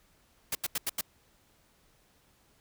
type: noise bursts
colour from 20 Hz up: white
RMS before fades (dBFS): -31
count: 5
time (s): 0.52-1.011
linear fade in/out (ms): 5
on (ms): 31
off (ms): 84
effects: pink hiss -66 dBFS RMS until 2.6 s